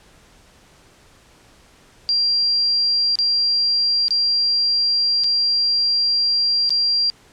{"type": "tone with dropouts", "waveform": "sine", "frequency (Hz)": 4750, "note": "D8", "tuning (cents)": 19, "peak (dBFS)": -15, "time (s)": [2.09, 7.1], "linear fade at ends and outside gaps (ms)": 0, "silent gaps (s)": [[3.155, 3.188], [4.082, 4.107], [5.237, 5.242], [6.693, 6.705]], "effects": ["pink hiss -51 dBFS RMS until 7.32 s", "low-pass 9000 Hz 12 dB/octave"]}